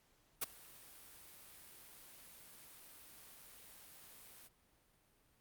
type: noise with ADSR envelope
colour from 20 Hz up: white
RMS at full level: -35 dBFS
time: 0.41-4.49 s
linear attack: 20 ms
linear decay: 16 ms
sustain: -23 dB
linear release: 28 ms
effects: pink hiss -73 dBFS RMS until 5.4 s + Opus 48 kbps